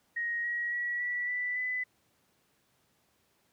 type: tone with pitch steps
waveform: sine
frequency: 1879 / 1903 / 1927.4 / 1952 / 1977 / 2002 Hz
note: A#6 / A#6 / B6 / B6 / B6 / B6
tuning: +13 / +35 / -43 / -21 / +1 / +23 cents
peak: -30 dBFS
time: 0.16-1.84 s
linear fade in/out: 10 ms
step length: 280 ms
effects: pink hiss -71 dBFS RMS until 3.52 s + high-pass 100 Hz 12 dB/octave